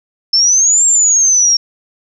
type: exponential two-way sweep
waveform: sine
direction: up then down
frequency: 5274 to 7500 to 5520 Hz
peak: -7 dBFS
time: 0.33-1.57 s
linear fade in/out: 5 ms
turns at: 0.85 s
effects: none